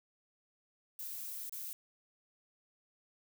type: noise with dropouts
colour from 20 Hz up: violet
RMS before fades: -43 dBFS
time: 0.99-1.73 s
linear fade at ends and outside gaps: 1 ms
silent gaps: 1.495-1.524 s
effects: none